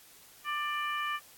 harmonic tone, 592 Hz, D5, 14 cents sharp, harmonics 2 / 3 / 4 / 5, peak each -33 / -37 / -39 / -41 dBFS, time 0.44-1.2 s, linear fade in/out 50 ms, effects white hiss -56 dBFS RMS until 1.37 s + AAC 64 kbps

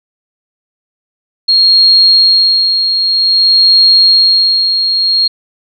sine tone with tremolo, 4261 Hz, C8, 31 cents sharp, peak -3 dBFS, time 1.48-5.28 s, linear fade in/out 10 ms, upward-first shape sine, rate 0.52 Hz, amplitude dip 50%, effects none

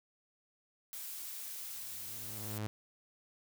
blue noise, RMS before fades -44 dBFS, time 0.93-2.58 s, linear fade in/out 0 ms
sawtooth tone with exponential growth, 106.1 Hz, G#2, 38 cents sharp, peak -31 dBFS, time 1.65-2.67 s, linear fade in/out 0 ms, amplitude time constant 220 ms
effects none

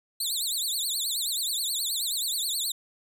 20% pulse tone with vibrato, 3951 Hz, B7, in tune, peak -21 dBFS, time 0.2-2.72 s, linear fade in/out 5 ms, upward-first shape triangle, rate 9.4 Hz, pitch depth 270 cents each way, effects none

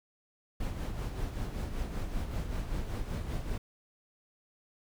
brown noise with tremolo, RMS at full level -33 dBFS, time 0.6-3.58 s, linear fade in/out 5 ms, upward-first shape sine, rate 5.2 Hz, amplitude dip 50%, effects none

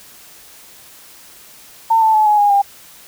sine tone with pitch steps, 902 / 880.9 / 860.3 / 840.1 / 820.5 / 801.3 Hz, A5 / A5 / A5 / G#5 / G#5 / G5, +43 / +2 / -39 / +20 / -21 / +38 cents, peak -9 dBFS, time 1.9-2.62 s, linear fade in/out 10 ms, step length 120 ms, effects white hiss -42 dBFS RMS until 3.07 s

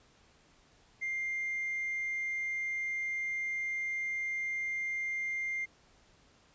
triangle tone with hard clipping, 2100 Hz, C7, 6 cents sharp, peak -32 dBFS, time 1.01-5.66 s, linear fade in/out 20 ms, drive 2 dB, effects pink hiss -64 dBFS RMS until 6.54 s + resampled to 16000 Hz

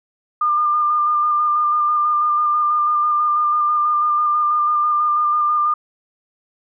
sine tone with vibrato, 1203 Hz, D6, 41 cents sharp, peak -14 dBFS, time 0.41-5.74 s, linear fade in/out 5 ms, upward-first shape square, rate 6.1 Hz, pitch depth 16 cents each way, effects none

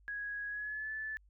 sine tone with pitch glide, 1661.2 to 1743.8 Hz, G#6 to A6, 0 to -16 cents, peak -37 dBFS, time 0.08-1.17 s, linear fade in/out 0 ms, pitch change +84 cents, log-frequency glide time 0.48-0.91 s, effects added 50 Hz sine -61 dBFS peak until 1.29 s

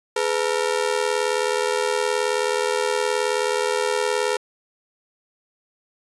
sawtooth ring-modulated tone, 459.8 Hz, A#4, 24 cents flat, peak -13 dBFS, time 0.16-4.37 s, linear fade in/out 5 ms, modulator 39.5 Hz, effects resampled to 24000 Hz

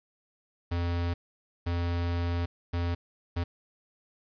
square tone bursts at uneven times, 86.3 Hz, F2, 20 cents flat, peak -28 dBFS, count 4, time 0.71-1.14 / 1.66-2.46 / 2.73-2.95 / 3.36-3.44 s, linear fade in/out 10 ms, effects resampled to 11025 Hz + 9-bit

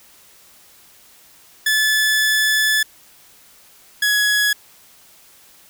sawtooth tone pair in turn, 1731 / 1679.8 Hz, A6 / G#6, -29 / +19 cents, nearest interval minor second, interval 52 cents, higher first, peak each -11 dBFS, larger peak neither, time 1.66-2.83 / 4.02-4.53 s, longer first, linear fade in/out 5 ms, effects white hiss -49 dBFS RMS until 5.69 s

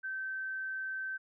sine tone, 1546 Hz, G6, 24 cents flat, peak -35 dBFS, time 0.03-1.18 s, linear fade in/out 20 ms, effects none

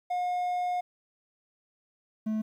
triangle tone pair in turn, 718 / 217.2 Hz, F5 / A3, +48 / -22 cents, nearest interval octave + major sixth, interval 2070 cents, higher first, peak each -25 dBFS, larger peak neither, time 0.1-0.81 / 2.26-2.42 s, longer first, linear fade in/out 10 ms, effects 11-bit

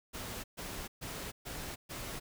pink noise bursts, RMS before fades -42 dBFS, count 5, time 0.13-2.2 s, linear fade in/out 20 ms, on 310 ms, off 130 ms, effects none

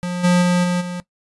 square tone with level steps, 177.9 Hz, F3, 32 cents sharp, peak -22 / -12 / -14 / -17 / -25 dBFS, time 0.03-1 s, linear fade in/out 0 ms, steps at 0.23 / 0.41 / 0.63 / 0.8 s, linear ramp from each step 20 ms, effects noise-tail reverb RT60 0.1 s tail -18 dB re dry + resampled to 24000 Hz

